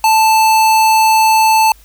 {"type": "tone", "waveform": "square", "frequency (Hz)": 880, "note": "A5", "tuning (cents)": 0, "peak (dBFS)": -8, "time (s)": [0.04, 1.72], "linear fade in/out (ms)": 2, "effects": ["added 50 Hz sine -42 dBFS peak until 1.84 s", "white hiss -48 dBFS RMS until 1.84 s"]}